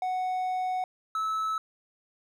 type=tone pair in turn; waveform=triangle; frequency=740 / 1302.6 Hz; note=F#5 / E6; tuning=0 / -21 cents; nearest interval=minor seventh; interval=979 cents; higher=second; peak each=-25 dBFS; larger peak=neither; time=0.02-0.84 / 1.15-1.58 s; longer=first; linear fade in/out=2 ms; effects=none